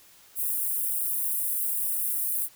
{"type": "high-pass noise", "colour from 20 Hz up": "white", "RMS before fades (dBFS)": -28, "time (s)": [0.35, 2.49], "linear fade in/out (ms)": 50, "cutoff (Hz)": 9100, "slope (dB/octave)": 48, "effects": ["white hiss -55 dBFS RMS until 2.55 s"]}